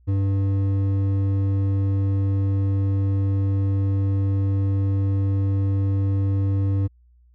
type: tone with hard clipping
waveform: sine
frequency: 98 Hz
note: G2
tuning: in tune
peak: -20 dBFS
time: 0.07-6.88 s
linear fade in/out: 20 ms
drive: 8 dB
effects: added 60 Hz sine -52 dBFS peak until 7.34 s